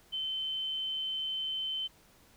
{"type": "tone", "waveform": "sine", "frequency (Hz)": 3074, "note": "G7", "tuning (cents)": -35, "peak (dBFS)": -32, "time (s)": [0.12, 1.88], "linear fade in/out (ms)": 20, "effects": ["pink hiss -62 dBFS RMS until 2.36 s"]}